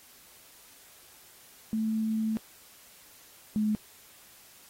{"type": "tone pair in turn", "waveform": "sine", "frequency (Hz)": [220, 213.5], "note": ["A3", "G#3"], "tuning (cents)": [0, 48], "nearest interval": "minor second", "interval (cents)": 52, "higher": "first", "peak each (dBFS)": [-26, -24], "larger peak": "second", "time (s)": [[1.73, 2.37], [3.56, 3.75]], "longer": "first", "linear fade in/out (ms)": 0, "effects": ["white hiss -55 dBFS RMS until 4.69 s", "AAC 48 kbps"]}